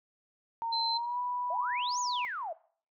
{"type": "tone with pitch glide", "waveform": "sine", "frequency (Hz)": [918, 983.9], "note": ["A#5", "B5"], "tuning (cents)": [-27, -7], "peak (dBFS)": -31, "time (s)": [0.62, 2.25], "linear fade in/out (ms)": 0, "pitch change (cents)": 120, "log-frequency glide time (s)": [0.91, 1.18]}
{"type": "tone", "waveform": "sine", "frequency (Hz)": 4083, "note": "C8", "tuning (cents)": -43, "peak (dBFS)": -30, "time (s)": [0.72, 0.98], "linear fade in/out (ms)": 10}
{"type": "exponential two-way sweep", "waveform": "sine", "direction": "up then down", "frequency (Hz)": [613, 7040, 613], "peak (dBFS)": -34, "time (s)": [1.5, 2.53], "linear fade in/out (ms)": 5, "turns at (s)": 2}
{"effects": ["noise-tail reverb RT60 0.5 s tail -20 dB re dry"]}